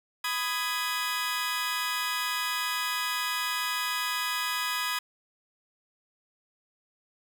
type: chord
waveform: 20% pulse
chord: G# minor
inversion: first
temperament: just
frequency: 996.7 / 1245.9 / 1661.2 Hz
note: B5 / D#6 / G#6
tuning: +16 / +2 / 0 cents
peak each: -28 dBFS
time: 0.24-4.99 s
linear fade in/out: 5 ms
effects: none